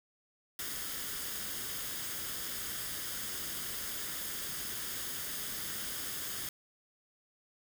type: noise with comb filter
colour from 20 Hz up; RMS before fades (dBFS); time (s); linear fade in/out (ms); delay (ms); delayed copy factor
white; -39; 0.59-6.49; 2; 0.6; +0.5
effects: none